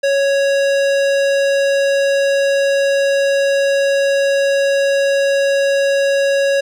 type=tone with hard clipping; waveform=sine; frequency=554.4 Hz; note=C#5; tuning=in tune; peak=-14 dBFS; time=0.03-6.61 s; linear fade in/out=10 ms; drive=18 dB; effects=none